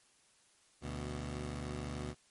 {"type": "tone pair together", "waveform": "15% pulse", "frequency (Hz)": [73.55, 123.6], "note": ["D2", "B2"], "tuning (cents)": [3, 2], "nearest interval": "major sixth", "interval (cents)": 899, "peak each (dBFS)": [-34, -37], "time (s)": [0.81, 2.15], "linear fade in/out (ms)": 50, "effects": ["white hiss -68 dBFS RMS until 2.3 s", "MP3 48 kbps"]}